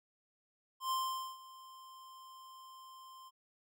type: tone with ADSR envelope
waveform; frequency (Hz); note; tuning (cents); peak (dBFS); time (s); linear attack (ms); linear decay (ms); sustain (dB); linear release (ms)
square; 1046.5; C6; 0; -32; 0.8-3.31; 110; 460; -20; 35
effects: MP3 96 kbps